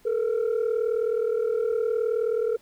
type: tone pair together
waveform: sine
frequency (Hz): 436.3 / 475.5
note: A4 / A#4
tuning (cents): -15 / +34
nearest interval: minor second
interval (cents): 149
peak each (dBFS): -23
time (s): 0.05-2.57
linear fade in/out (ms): 10
effects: tanh soft clip ceiling -19 dBFS + pink hiss -59 dBFS RMS until 2.61 s